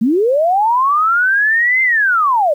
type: linear two-way sweep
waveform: sine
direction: up then down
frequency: 204.6 to 2097 to 551 Hz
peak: -10 dBFS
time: 0.01-2.54 s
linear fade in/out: 10 ms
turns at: 1.82 s
effects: 8-bit